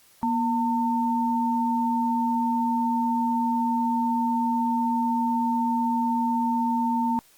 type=tone pair together; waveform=sine; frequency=238.8 / 904 Hz; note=A#3 / A5; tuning=+42 / +47 cents; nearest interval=octave + major seventh; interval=2305 cents; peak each=-24 dBFS; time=0.23-7.19 s; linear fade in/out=0 ms; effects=white hiss -57 dBFS RMS until 7.37 s + Opus 48 kbps